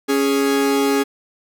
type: tone pair together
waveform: 45% pulse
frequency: 277.2 / 415.3 Hz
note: C#4 / G#4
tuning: 0 / 0 cents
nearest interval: perfect fifth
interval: 700 cents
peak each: -18 dBFS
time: 0.08-1.04 s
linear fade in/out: 20 ms
effects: none